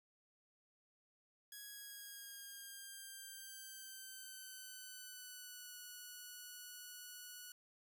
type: tone with pitch glide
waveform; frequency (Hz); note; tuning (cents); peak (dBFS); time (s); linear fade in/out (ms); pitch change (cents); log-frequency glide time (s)
5% pulse; 1661.2 to 1471.4; G#6 to F#6; 0 to -10; -40; 1.52-7.52; 2; -210; 1.62-5.75
effects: none